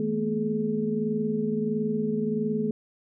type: tone cluster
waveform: sine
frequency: 161.5 / 217.5 / 239 / 424.9 Hz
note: E3 / A3 / A#3 / G#4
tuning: -35 / -20 / +43 / +40 cents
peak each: -34 / -27 / -32 / -29 dBFS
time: 0-2.71 s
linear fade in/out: 2 ms
effects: none